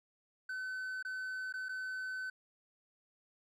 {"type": "tone with dropouts", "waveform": "triangle", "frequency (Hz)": 1518, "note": "F#6", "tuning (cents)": 44, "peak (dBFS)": -36, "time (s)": [0.49, 2.3], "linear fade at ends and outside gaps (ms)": 5, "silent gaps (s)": [[1.027, 1.049], [1.526, 1.538], [1.686, 1.691]], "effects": ["resampled to 32000 Hz"]}